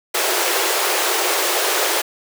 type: high-pass noise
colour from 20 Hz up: pink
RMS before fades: -19 dBFS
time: 0.14-2.02 s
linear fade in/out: 10 ms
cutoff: 340 Hz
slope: 96 dB/octave
effects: none